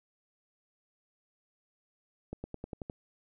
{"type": "accelerating click train", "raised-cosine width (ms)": 2, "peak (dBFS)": -25, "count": 7, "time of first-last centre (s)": [2.33, 2.899], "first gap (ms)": 110, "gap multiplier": 0.94, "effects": []}